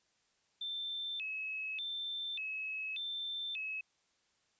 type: tone with vibrato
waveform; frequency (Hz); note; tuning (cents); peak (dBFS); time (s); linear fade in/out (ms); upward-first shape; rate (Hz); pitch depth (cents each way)
sine; 3026; F#7; +38; -37; 0.61-3.81; 5; square; 0.85; 280
effects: white hiss -75 dBFS RMS until 4.59 s + resampled to 16000 Hz